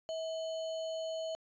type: tone with sample-and-hold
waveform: sine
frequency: 646 Hz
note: E5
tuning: 35 cents flat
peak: -35 dBFS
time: 0.09-1.35 s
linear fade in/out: 0 ms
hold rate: 3675 Hz
effects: resampled to 16000 Hz